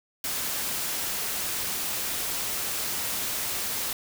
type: noise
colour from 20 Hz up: white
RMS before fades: -30 dBFS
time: 0.24-3.93 s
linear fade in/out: 2 ms
effects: none